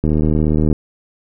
click train, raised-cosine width 3 ms, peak -4 dBFS, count 54, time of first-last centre 0.04-0.727 s, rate 77.1 Hz, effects none

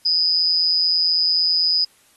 sine tone with amplitude modulation, 4978 Hz, D#8, in tune, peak -12 dBFS, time 0.05-1.85 s, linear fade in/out 10 ms, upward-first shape sine, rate 169 Hz, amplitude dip 70%, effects white hiss -56 dBFS RMS until 2.16 s + AAC 32 kbps

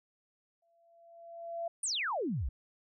sine tone with exponential growth, 676 Hz, E5, 43 cents sharp, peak -32 dBFS, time 0.62-1.68 s, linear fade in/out 5 ms, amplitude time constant 230 ms
sine exponential sweep, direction down, 9770 to 51.91 Hz, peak -31 dBFS, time 1.83-2.49 s, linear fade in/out 5 ms
effects none

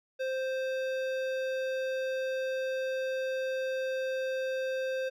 triangle tone with hard clipping, 523.3 Hz, C5, in tune, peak -32 dBFS, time 0.19-5.1 s, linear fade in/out 20 ms, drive 18 dB, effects none

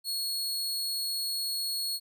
sawtooth tone, 4334 Hz, C#8, 40 cents flat, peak -27 dBFS, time 0.04-2 s, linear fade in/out 50 ms, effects none

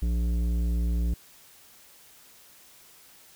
sine tone with tanh clipping, 58.27 Hz, A#1, in tune, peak -25 dBFS, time 0.02-1.14 s, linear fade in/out 5 ms, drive 12 dB, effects white hiss -54 dBFS RMS until 3.35 s

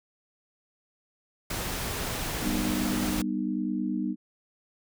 pink noise, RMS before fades -32 dBFS, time 1.5-3.22 s, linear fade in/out 5 ms
sine chord, G augmented, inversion none, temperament just, 196 / 245 / 306.2 Hz, G3 / B3 / D#4, 0 / -14 / -28 cents, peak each -31 dBFS, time 2.41-4.16 s, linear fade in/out 50 ms
effects none

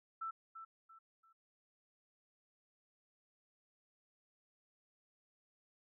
sine tone with echo, 1328 Hz, E6, 12 cents sharp, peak -39 dBFS, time 0.21-0.31 s, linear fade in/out 10 ms, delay 340 ms, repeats 3, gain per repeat -9 dB, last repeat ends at 1.33 s, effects none

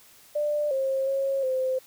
sine tone with pitch steps, 593 / 535 / 544 / 519 Hz, D5 / C5 / C#5 / C5, +17 / +38 / -33 / -14 cents, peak -23 dBFS, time 0.35-1.79 s, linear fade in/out 10 ms, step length 360 ms, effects white hiss -54 dBFS RMS until 1.86 s

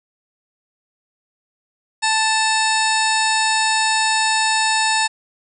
harmonic tone with a mistuned harmonic, 880 Hz, A5, in tune, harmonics 1 / 2 / 3 / 4 / 5 / 6 / 8 / 9 / 10, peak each -19 / -22 / -24 / -25 / -26 / -27 / -28 / -29 / -29 dBFS, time 2.02-5.08 s, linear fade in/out 20 ms, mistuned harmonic 4, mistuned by +100 cents, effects none

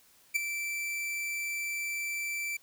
45% pulse tone with ADSR envelope, 2334 Hz, D7, 11 cents flat, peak -22 dBFS, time 0.34-2.57 s, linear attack 21 ms, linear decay 9 ms, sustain -10 dB, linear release 6 ms, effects white hiss -62 dBFS RMS until 2.62 s

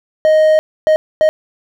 triangle tone bursts at uneven times, 623 Hz, D#5, 2 cents sharp, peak -5 dBFS, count 3, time 0.25-0.59 / 0.87-0.96 / 1.21-1.29 s, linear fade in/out 0 ms, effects none

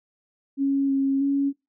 sine tone with pitch steps, 275.7 / 272.3 / 278.6 Hz, C#4 / C#4 / C#4, -9 / -31 / +9 cents, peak -19 dBFS, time 0.57-1.53 s, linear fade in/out 50 ms, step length 320 ms, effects noise-tail reverb RT60 0.2 s tail -19 dB re dry

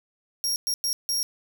sawtooth tone bursts at uneven times, 5590 Hz, F8, 1 cent sharp, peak -21 dBFS, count 4, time 0.44-0.56 / 0.67-0.74 / 0.84-0.93 / 1.09-1.23 s, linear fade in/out 0 ms, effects none

